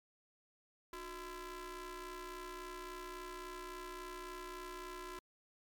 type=ring-modulated tone; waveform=sawtooth; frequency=330.6 Hz; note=E4; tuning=5 cents sharp; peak=-38 dBFS; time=0.93-5.19 s; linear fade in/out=2 ms; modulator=693 Hz; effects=MP3 96 kbps